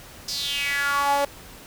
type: tone with high-pass filter sweep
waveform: sawtooth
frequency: 282.9 Hz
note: C#4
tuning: 35 cents sharp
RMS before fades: -24 dBFS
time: 0.28-1.25 s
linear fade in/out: 5 ms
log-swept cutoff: 5200 to 620 Hz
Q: 5.4
effects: pink hiss -44 dBFS RMS until 1.66 s